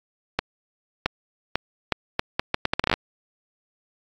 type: accelerating click train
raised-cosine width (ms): 0.3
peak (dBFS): -4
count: 16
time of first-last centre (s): 0.39-2.939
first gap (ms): 670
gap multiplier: 0.74
effects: AAC 48 kbps